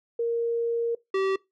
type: tone pair in turn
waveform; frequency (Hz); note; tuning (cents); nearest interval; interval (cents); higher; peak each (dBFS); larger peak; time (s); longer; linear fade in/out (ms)
sine / square; 466.2 / 385.4; A#4 / G4; 0 / -29; minor third; 329; first; -23; neither; 0.19-0.95 / 1.14-1.36; first; 5
effects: noise-tail reverb RT60 0.2 s tail -22 dB re dry + low-pass 3000 Hz 12 dB/octave